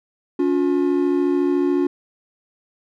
triangle tone pair together, 283.4 / 357.3 Hz, C#4 / F4, +38 / +40 cents, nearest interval major third, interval 402 cents, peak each -17 dBFS, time 0.39-1.87 s, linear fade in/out 5 ms, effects none

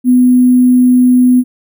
sine tone with sample-and-hold, 250.5 Hz, B3, 25 cents sharp, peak -4 dBFS, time 0.04-1.44 s, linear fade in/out 50 ms, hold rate 11025 Hz, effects none

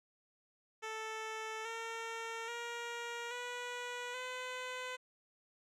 10% pulse tone with pitch steps, 440 / 455.8 / 472.1 / 489.1 / 506.6 Hz, A4 / A#4 / A#4 / B4 / B4, 0 / -39 / +22 / -17 / +44 cents, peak -32 dBFS, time 0.82-4.97 s, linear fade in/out 20 ms, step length 830 ms, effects low-pass 7000 Hz 12 dB/octave

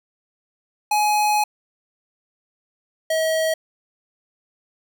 square tone pair in turn, 841 / 639.6 Hz, G#5 / D#5, +22 / +48 cents, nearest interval perfect fourth, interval 474 cents, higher first, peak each -17 / -19 dBFS, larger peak first, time 0.91-1.44 / 3.1-3.54 s, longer first, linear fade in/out 5 ms, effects none

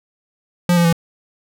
square tone with pitch steps, 175.8 / 171.69 / 167.67 Hz, F3 / F3 / E3, +12 / -29 / +30 cents, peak -12 dBFS, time 0.69-0.927 s, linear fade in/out 2 ms, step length 79 ms, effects none

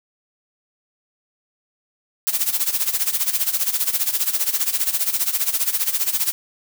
blue noise with tremolo, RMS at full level -18 dBFS, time 2.27-6.32 s, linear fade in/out 0 ms, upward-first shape sine, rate 15 Hz, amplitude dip 80%, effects none

